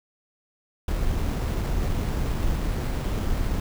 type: noise with sample-and-hold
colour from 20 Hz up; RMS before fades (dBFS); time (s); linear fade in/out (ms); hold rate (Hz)
brown; -25; 0.88-3.6; 2; 6300
effects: none